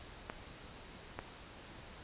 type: clicks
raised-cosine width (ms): 0.5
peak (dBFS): -24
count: 2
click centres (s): 0.299 / 1.19
effects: pink hiss -52 dBFS RMS until 2.03 s + resampled to 8000 Hz